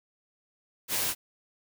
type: noise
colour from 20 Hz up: white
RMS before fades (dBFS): -29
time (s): 0.88-1.15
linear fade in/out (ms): 50
effects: none